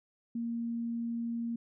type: tone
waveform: sine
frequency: 233.1 Hz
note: A#3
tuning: in tune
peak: -32 dBFS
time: 0.35-1.56 s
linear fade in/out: 5 ms
effects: none